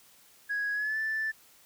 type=tone with pitch glide; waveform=sine; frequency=1661.2 to 1760 Hz; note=G#6 to A6; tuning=0 to 0 cents; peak=-27 dBFS; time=0.49-1.32 s; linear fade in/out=20 ms; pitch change=+100 cents; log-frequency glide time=0.73-0.98 s; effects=tanh soft clip ceiling -25 dBFS + white hiss -59 dBFS RMS until 1.65 s